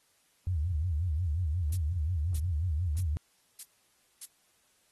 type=tone with vibrato; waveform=sine; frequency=82.41 Hz; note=E2; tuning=in tune; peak=-27 dBFS; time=0.47-3.17 s; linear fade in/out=0 ms; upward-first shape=sine; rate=5.6 Hz; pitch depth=210 cents each way
type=noise bursts; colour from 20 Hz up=violet; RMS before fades=-38 dBFS; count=5; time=1.72-4.255 s; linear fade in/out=5 ms; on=43 ms; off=580 ms
effects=white hiss -69 dBFS RMS until 4.91 s + AAC 32 kbps